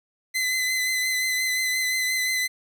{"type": "tone with vibrato", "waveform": "sawtooth", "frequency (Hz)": 2031, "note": "B6", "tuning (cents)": 48, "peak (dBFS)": -19, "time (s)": [0.34, 2.48], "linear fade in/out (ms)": 20, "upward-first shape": "triangle", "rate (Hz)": 5.7, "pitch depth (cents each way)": 28, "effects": ["10-bit"]}